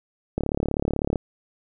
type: click train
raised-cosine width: 2 ms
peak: -10 dBFS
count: 29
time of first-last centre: 0.38-1.158 s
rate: 36 Hz
effects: none